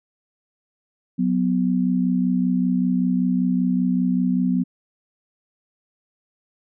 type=tone pair together; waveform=sine; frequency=184.01 / 249.2 Hz; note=F#3 / B3; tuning=-9 / +16 cents; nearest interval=perfect fourth; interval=525 cents; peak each=-20 dBFS; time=1.18-4.64 s; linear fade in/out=20 ms; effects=none